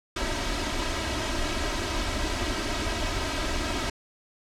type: noise with comb filter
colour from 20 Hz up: pink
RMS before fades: -28 dBFS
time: 0.16-3.9 s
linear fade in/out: 5 ms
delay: 3.1 ms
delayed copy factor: +0.75
effects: low-pass 6000 Hz 12 dB/octave